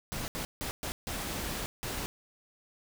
pink noise bursts at uneven times, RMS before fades -36 dBFS, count 6, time 0.12-0.28 / 0.35-0.45 / 0.61-0.71 / 0.83-0.92 / 1.07-1.66 / 1.83-2.06 s, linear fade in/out 0 ms, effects none

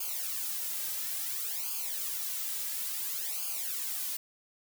blue noise with flanger, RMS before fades -35 dBFS, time 0-4.17 s, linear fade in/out 5 ms, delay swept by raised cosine 0.52 to 2.82 ms, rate 0.58 Hz, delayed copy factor -1, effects none

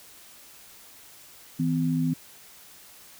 sine tone pair together, 160.77 / 255.2 Hz, E3 / C4, -43 / -43 cents, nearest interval minor sixth, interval 800 cents, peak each -25 dBFS, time 1.59-2.14 s, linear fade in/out 10 ms, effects white hiss -50 dBFS RMS until 3.19 s

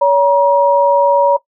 sine tone pair together, 566 / 951.9 Hz, C#5 / A#5, +36 / +36 cents, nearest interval major sixth, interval 900 cents, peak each -10 dBFS, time 0.01-1.37 s, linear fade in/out 10 ms, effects noise-tail reverb RT60 0.1 s tail -18 dB re dry

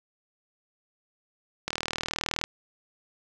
click train, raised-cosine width 0.2 ms, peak -11 dBFS, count 31, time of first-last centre 1.68-2.439 s, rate 39.5 Hz, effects none

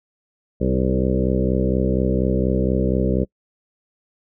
harmonic tone with a mistuned harmonic, 64.2 Hz, C2, 32 cents flat, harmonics 1 / 2 / 3 / 4 / 5 / 6 / 7 / 8 / 9, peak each -23 / -25 / -22 / -27 / -27 / -27 / -27 / -27 / -31 dBFS, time 0.6-3.25 s, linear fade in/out 20 ms, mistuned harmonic 6, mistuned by +19 cents, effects noise-tail reverb RT60 0.1 s tail -26 dB re dry

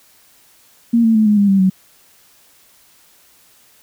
sine tone with pitch steps, 233.1 / 224.9 / 217 / 209.4 / 202 / 194.88 / 188.03 Hz, A#3 / A3 / A3 / G#3 / G#3 / G3 / F#3, 0 / +38 / -24 / +15 / -48 / -10 / +28 cents, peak -9 dBFS, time 0.93-1.7 s, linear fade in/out 10 ms, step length 110 ms, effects white hiss -51 dBFS RMS until 3.82 s

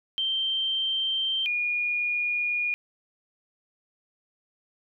sine tone pair in turn, 3136 / 2438 Hz, G7 / D#7, 0 / -36 cents, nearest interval major third, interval 436 cents, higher first, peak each -24 dBFS, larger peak neither, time 0.18-1.46 / 1.46-2.74 s, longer neither, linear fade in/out 0 ms, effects none

